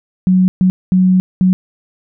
sine tone bursts at uneven times, 185 Hz, F#3, in tune, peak -7 dBFS, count 4, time 0.27-0.48 / 0.61-0.7 / 0.92-1.2 / 1.41-1.53 s, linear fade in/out 0 ms, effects none

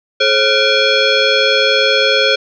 sine tone with frequency modulation, 1396.9 Hz, F6, in tune, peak -9 dBFS, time 0.2-2.36 s, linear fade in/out 10 ms, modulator 968 Hz, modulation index 3, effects none

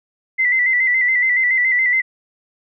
sine tone with vibrato, 2016 Hz, B6, 35 cents sharp, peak -13 dBFS, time 0.38-2.02 s, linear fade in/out 20 ms, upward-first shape square, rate 7.1 Hz, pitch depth 45 cents each way, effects none

